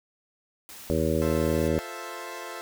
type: noise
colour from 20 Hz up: white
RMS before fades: -44 dBFS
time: 0.69-1.68 s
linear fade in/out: 0 ms
type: harmonic tone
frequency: 79.7 Hz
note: D#2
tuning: 42 cents sharp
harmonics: 1 / 2 / 3 / 4 / 5 / 6 / 7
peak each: -30 / -30 / -30 / -30 / -30 / -30 / -30 dBFS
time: 0.9-1.79 s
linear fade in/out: 0 ms
type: chord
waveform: 15% pulse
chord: F major seventh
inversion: none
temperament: equal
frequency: 349.2 / 440 / 523.3 / 659.3 Hz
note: F4 / A4 / C5 / E5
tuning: 0 / 0 / 0 / 0 cents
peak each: -35 dBFS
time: 1.22-2.61 s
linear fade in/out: 0 ms
effects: none